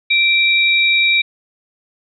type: tone pair together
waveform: sine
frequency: 2349 / 3781 Hz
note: D7 / A#7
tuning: 0 / +24 cents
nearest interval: minor sixth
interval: 824 cents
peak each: -12 / -16 dBFS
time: 0.1-1.22 s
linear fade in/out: 10 ms
effects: none